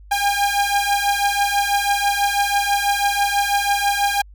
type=beating tone pair; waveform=sawtooth; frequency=804 / 810.1 Hz; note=G5 / G#5; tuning=+44 / -43 cents; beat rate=6.1 Hz; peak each=-16 dBFS; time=0.11-4.22 s; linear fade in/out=10 ms; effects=added 50 Hz sine -40 dBFS peak until 4.34 s